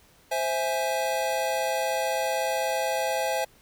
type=chord; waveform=square; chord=C augmented; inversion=none; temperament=equal; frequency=523.3 / 659.3 / 830.6 Hz; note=C5 / E5 / G#5; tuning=0 / 0 / 0 cents; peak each=-30 dBFS; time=0.31-3.45 s; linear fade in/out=10 ms; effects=pink hiss -58 dBFS RMS until 3.61 s